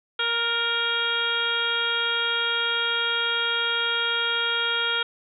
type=harmonic tone with a mistuned harmonic; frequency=468.3 Hz; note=A#4; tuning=8 cents sharp; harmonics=1 / 2 / 3 / 4 / 5 / 6 / 7 / 8; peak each=-34 / -35 / -26 / -36 / -33 / -35 / -26 / -34 dBFS; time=0.19-5.03 s; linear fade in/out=5 ms; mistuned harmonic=4; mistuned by=-35 cents; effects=none